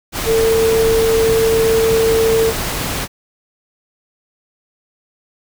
sine tone in noise, 450 Hz, A4, 39 cents sharp, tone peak -11 dBFS, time 0.25-2.53 s, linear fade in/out 50 ms, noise pink, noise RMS -21 dBFS, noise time 0.12-3.08 s, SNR +7 dB, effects none

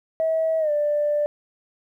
sine tone with pitch glide, 644 to 590.6 Hz, E5 to D5, -41 to +10 cents, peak -18 dBFS, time 0.2-1.26 s, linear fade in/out 0 ms, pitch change -149 cents, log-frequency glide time 0.59-0.71 s, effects tanh soft clip ceiling -14 dBFS + 10-bit

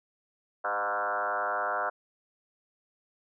sine tone with frequency modulation, 1033 Hz, C6, 22 cents flat, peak -27 dBFS, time 0.64-1.9 s, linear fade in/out 10 ms, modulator 105 Hz, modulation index 4.6, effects none

